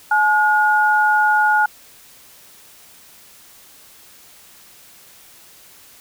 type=tone pair together; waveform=sine; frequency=851 / 1438.1 Hz; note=G#5 / F#6; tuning=+42 / -50 cents; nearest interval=major sixth; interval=908 cents; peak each=-15 dBFS; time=0.11-1.66 s; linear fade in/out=5 ms; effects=white hiss -46 dBFS RMS until 6 s